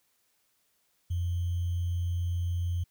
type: tone with sample-and-hold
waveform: sine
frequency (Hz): 87.3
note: F2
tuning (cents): 0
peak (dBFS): -27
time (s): 1.1-2.84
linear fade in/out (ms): 10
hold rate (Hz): 3150
effects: white hiss -72 dBFS RMS until 2.9 s